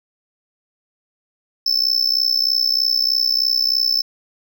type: tone with amplitude modulation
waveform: triangle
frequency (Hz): 5274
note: E8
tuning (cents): 0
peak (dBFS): -10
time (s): 1.66-4.02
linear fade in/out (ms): 5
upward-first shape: sine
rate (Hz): 63.2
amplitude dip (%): 90
effects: none